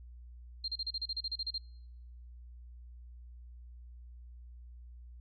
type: tone bursts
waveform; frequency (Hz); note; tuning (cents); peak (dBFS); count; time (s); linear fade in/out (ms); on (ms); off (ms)
sine; 4186; C8; 0; -33; 13; 0.64-1.581; 5; 41; 34
effects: noise-tail reverb RT60 0.9 s tail -25 dB re dry + added 60 Hz sine -48 dBFS peak until 5.2 s